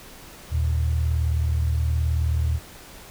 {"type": "tone pair together", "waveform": "sine", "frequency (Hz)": [78.22, 117.2], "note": ["D#2", "A#2"], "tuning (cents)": [10, 10], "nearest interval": "perfect fifth", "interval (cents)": 700, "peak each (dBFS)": [-20, -27], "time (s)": [0.5, 2.6], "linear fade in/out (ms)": 50, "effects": ["pink hiss -44 dBFS RMS until 3.1 s"]}